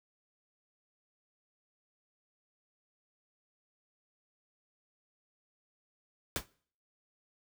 pink noise with exponential decay, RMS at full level -29 dBFS, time 6.36-6.46 s, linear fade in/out 0 ms, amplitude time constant 21 ms, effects noise-tail reverb RT60 0.5 s tail -22 dB re dry

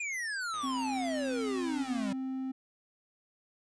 square exponential sweep, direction down, 2469 to 190.5 Hz, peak -34 dBFS, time 0-2.13 s, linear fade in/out 5 ms
click train, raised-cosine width 0.3 ms, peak -34 dBFS, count 181, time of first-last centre 0.54-2.119 s, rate 114 Hz
triangle tone, 262.7 Hz, C4, 7 cents sharp, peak -31 dBFS, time 0.63-2.52 s, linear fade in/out 10 ms
effects resampled to 22050 Hz

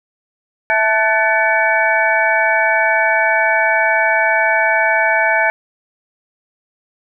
sine tone cluster, 659 / 878 / 1506 / 1748 / 2265 Hz, E5 / A5 / F#6 / A6 / C#7, -1 / -4 / +30 / -12 / +37 cents, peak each -18 dBFS, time 0.7-5.5 s, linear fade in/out 0 ms, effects none

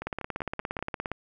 two click trains, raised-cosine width 0.5 ms, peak -20 / -16 dBFS, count 5 / 19, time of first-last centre 0.02-0.791 / 0.07-1.117 s, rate 5.19 / 17.2 Hz, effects none

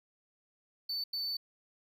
triangle tone bursts at uneven times, 4514 Hz, C#8, 31 cents sharp, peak -32 dBFS, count 2, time 0.89-1.04 / 1.13-1.37 s, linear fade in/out 5 ms, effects none

